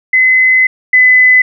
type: tone pair in turn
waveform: sine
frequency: 2035 / 2012 Hz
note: C7 / B6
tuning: -49 / +32 cents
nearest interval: unison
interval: 19 cents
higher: first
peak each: -5 / -3 dBFS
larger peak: second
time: 0.13-0.67 / 0.93-1.42 s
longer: first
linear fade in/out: 5 ms
effects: none